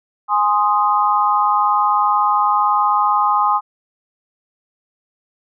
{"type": "chord", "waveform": "sine", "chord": "Ab major", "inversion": "none", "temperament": "equal", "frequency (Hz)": [830.6, 1046.5, 1244.5], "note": ["Ab5", "C6", "Eb6"], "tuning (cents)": [0, 0, 0], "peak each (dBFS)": -17, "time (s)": [0.28, 3.61], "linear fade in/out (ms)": 50, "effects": []}